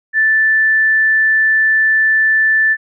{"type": "tone", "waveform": "sine", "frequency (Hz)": 1760, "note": "A6", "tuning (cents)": 0, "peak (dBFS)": -9, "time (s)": [0.13, 2.77], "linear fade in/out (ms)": 50, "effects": []}